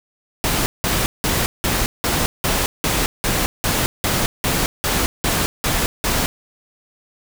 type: noise bursts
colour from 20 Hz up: pink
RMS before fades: -19 dBFS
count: 15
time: 0.44-6.26 s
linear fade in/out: 0 ms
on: 220 ms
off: 180 ms
effects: none